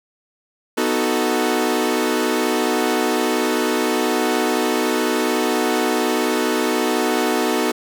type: chord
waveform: sawtooth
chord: B dominant seventh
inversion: none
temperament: equal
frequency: 246.9 / 311.1 / 370 / 440 Hz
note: B3 / D#4 / F#4 / A4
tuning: 0 / 0 / 0 / 0 cents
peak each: -19 dBFS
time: 0.77-7.72 s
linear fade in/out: 10 ms
effects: none